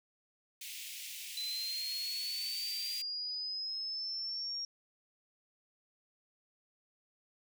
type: high-pass noise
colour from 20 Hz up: pink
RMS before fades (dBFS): -45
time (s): 0.61-3.02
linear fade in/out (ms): 5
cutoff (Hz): 2200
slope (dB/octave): 48
type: linear sweep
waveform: sine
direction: up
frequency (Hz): 4009 to 5588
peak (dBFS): -36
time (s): 1.37-4.65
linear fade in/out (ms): 2
effects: none